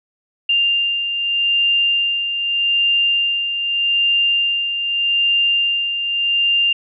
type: beating tone pair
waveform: sine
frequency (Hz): 2794 / 2794.82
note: F7 / F7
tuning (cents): 0 / +1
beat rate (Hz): 0.82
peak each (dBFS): -24 / -15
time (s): 0.49-6.73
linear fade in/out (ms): 5
effects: none